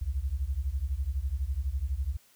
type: beating tone pair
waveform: sine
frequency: 61.74 / 73.74 Hz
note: B1 / D2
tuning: 0 / +8 cents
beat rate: 12 Hz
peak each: -31 dBFS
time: 0.01-2.17 s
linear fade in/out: 10 ms
effects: white hiss -62 dBFS RMS until 2.35 s